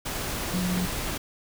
sine tone in noise, 180.7 Hz, F#3, 41 cents flat, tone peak -25 dBFS, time 0.53-0.86 s, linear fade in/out 10 ms, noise pink, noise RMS -31 dBFS, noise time 0.05-1.18 s, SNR +3 dB, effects none

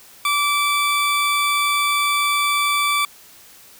20% pulse tone, 1161 Hz, D6, 20 cents flat, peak -12 dBFS, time 0.25-3.05 s, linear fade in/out 2 ms, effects white hiss -46 dBFS RMS until 3.79 s

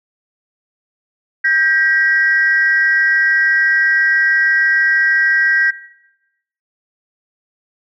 sine tone pair together, 1587 / 1913.1 Hz, G6 / A#6, +21 / +44 cents, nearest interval minor third, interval 323 cents, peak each -13 dBFS, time 1.44-5.71 s, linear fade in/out 10 ms, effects noise-tail reverb RT60 0.9 s tail -18 dB re dry + tanh soft clip ceiling -4 dBFS

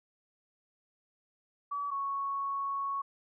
sine tone pair in turn, 1143 / 1107.9 Hz, D6 / C#6, -47 / -1 cents, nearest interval minor second, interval 54 cents, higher first, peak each -32 / -31 dBFS, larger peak second, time 1.71-1.91 / 1.91-3.02 s, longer second, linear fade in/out 10 ms, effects none

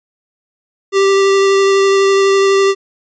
square tone with vibrato, 392 Hz, G4, in tune, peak -9 dBFS, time 0.92-2.75 s, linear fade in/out 50 ms, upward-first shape sine, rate 12 Hz, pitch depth 9 cents each way, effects resampled to 16000 Hz

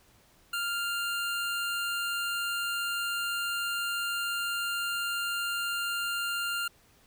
25% pulse tone, 1396.9 Hz, F6, in tune, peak -26 dBFS, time 0.53-6.68 s, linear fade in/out 5 ms, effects pink hiss -62 dBFS RMS until 7.06 s

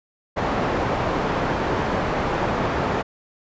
white low-pass noise, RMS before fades -23 dBFS, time 0.36-3.03 s, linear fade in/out 20 ms, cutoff 930 Hz, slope 12 dB/octave, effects resampled to 16000 Hz

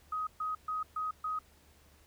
sine tone bursts, 1258 Hz, D#6, 19 cents sharp, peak -32 dBFS, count 5, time 0.12-1.39 s, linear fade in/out 5 ms, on 150 ms, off 130 ms, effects added 73 Hz sine -64 dBFS peak until 2.06 s + pink hiss -64 dBFS RMS until 2.06 s

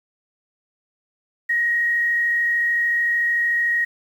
sine tone with frequency modulation, 1885 Hz, A#6, 19 cents sharp, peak -17 dBFS, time 1.49-3.85 s, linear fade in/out 10 ms, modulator 33.5 Hz, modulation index 0.47, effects 8-bit

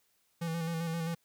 square tone with vibrato, 165.6 Hz, E3, 8 cents sharp, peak -33 dBFS, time 0.41-1.15 s, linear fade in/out 10 ms, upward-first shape square, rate 7.6 Hz, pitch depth 30 cents each way, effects white hiss -73 dBFS RMS until 1.24 s

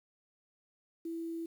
sine tone with quantisation, 331.4 Hz, E4, 9 cents sharp, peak -36 dBFS, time 1.05-1.46 s, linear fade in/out 5 ms, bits 10, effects none

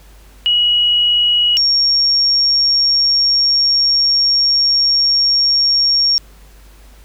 sine tone pair in turn, 2911 / 5541 Hz, F#7 / F8, -29 / -15 cents, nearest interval major seventh, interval 1114 cents, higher second, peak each -10 dBFS, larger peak neither, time 0.46-1.57 / 1.57-6.18 s, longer second, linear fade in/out 0 ms, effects added 50 Hz sine -40 dBFS peak until 7.04 s + pink hiss -48 dBFS RMS until 7.04 s

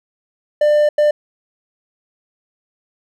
triangle tone bursts at uneven times, 596 Hz, D5, 25 cents sharp, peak -8 dBFS, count 2, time 0.61-0.89 / 0.98-1.11 s, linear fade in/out 5 ms, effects none

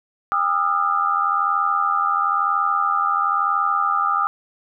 sine tone cluster, 800 / 1211 / 1292 / 1385 Hz, G5 / D#6 / E6 / F6, +35 / -47 / -35 / -15 cents, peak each -26 / -19 / -23 / -27 dBFS, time 0.32-4.27 s, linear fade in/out 0 ms, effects none

